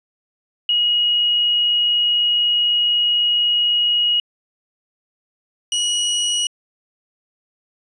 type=tone pair in turn; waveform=sine / sawtooth; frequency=2894 / 2912 Hz; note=F#7 / F#7; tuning=-39 / -28 cents; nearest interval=unison; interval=11 cents; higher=second; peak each=-14 dBFS; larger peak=neither; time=0.69-4.2 / 5.72-6.47 s; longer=first; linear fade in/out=2 ms; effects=resampled to 22050 Hz